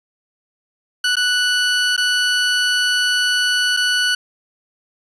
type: tone with dropouts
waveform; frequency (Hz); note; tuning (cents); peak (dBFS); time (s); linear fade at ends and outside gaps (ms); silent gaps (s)
20% pulse; 1480; F#6; 0; -10; 1.04-4.15; 5; 1.156-1.167 / 1.965-1.977 / 3.767-3.771
effects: resampled to 22050 Hz + 8-bit